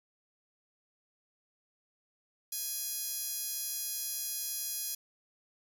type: tone with high-pass filter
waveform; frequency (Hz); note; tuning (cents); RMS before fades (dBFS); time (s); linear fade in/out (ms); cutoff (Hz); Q
10% pulse; 830.6; G#5; 0; -37; 2.52-4.95; 5; 8000; 2.5
effects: none